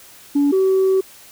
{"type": "tone pair in turn", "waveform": "sine", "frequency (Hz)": [285.4, 381], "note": ["D4", "G4"], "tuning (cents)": [-49, -49], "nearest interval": "perfect fourth", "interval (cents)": 500, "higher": "second", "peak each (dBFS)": [-11, -11], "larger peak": "neither", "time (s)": [[0.35, 0.52], [0.52, 1.01]], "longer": "second", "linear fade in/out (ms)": 10, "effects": ["tanh soft clip ceiling -10 dBFS", "white hiss -44 dBFS RMS until 1.31 s"]}